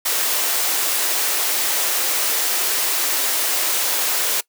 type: high-pass noise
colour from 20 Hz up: white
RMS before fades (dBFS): -20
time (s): 0.05-4.41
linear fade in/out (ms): 10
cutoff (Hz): 330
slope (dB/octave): 24
effects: noise-tail reverb RT60 0.1 s tail -21 dB re dry